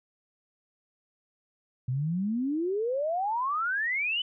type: exponential sweep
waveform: sine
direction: up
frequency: 121.5 to 3051 Hz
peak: -26 dBFS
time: 1.88-4.22 s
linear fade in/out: 5 ms
effects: none